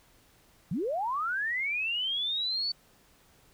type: linear sweep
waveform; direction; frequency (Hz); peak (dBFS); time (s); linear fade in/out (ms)
sine; up; 136.5 to 4541; -28; 0.71-2.72; 5
effects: pink hiss -62 dBFS RMS until 3.53 s